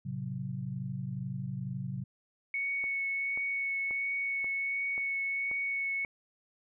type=chord; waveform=sine; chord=F# diminished; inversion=first; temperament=just; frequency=111 / 133.2 / 185 Hz; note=A2 / C3 / F#3; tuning=+16 / +31 / 0 cents; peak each=-42 / -36 / -39 dBFS; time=0.05-2.04 s; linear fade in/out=10 ms
type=tone with vibrato; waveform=sine; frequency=2217 Hz; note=C#7; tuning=in tune; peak=-30 dBFS; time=2.54-6.05 s; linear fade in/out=2 ms; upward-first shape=triangle; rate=1.4 Hz; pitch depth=12 cents each way
type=click train; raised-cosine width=1 ms; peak=-33 dBFS; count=7; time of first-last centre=2.84-6.049 s; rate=1.87 Hz
effects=none